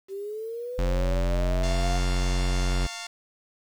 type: linear sweep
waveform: sine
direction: up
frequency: 382.8 to 716 Hz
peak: -31 dBFS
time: 0.08-2.01 s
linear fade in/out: 50 ms
type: tone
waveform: square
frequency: 45.11 Hz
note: F#1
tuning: 43 cents flat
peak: -23 dBFS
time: 0.78-2.87 s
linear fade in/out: 10 ms
type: chord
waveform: 5% pulse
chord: F augmented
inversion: none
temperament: equal with one note detuned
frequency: 698.5 / 898.5 / 1108.7 Hz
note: F5 / A5 / C#6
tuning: 0 / +36 / 0 cents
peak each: -24 / -27 / -30 dBFS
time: 1.63-3.07 s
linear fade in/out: 5 ms
effects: low-pass 7000 Hz 12 dB/octave + 9-bit